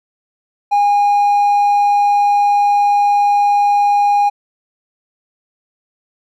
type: tone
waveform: triangle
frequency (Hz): 817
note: G#5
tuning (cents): -29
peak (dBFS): -7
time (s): 0.71-4.3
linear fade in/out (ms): 20
effects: tanh soft clip ceiling -3 dBFS